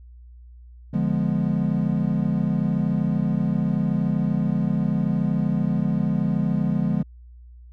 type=chord; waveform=triangle; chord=D diminished seventh; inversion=none; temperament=equal; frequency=146.83 / 174.61 / 207.7 / 246.9 Hz; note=D3 / F3 / Ab3 / Cb4; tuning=0 / 0 / 0 / 0 cents; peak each=-24 / -22 / -22 / -27 dBFS; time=0.93-7.03 s; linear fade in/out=10 ms; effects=added 60 Hz sine -42 dBFS peak until 7.72 s